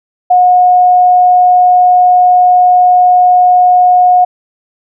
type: tone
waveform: sine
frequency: 724 Hz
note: F#5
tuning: 38 cents flat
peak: -3 dBFS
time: 0.3-4.25 s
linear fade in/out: 10 ms
effects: none